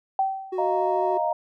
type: tone with exponential decay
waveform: sine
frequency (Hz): 772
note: G5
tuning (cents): -27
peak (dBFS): -17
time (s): 0.19-0.75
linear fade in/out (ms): 2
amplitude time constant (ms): 120
type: tone with vibrato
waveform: triangle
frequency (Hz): 371.2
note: F#4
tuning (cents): +6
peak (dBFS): -24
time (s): 0.52-1.18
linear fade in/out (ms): 10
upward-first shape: triangle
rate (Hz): 14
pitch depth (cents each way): 16
type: chord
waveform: sine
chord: Eb suspended second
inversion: none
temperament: equal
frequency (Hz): 622.3 / 698.5 / 932.3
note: Eb5 / F5 / Bb5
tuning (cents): 0 / 0 / 0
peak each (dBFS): -26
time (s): 0.58-1.33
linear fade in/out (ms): 5
effects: none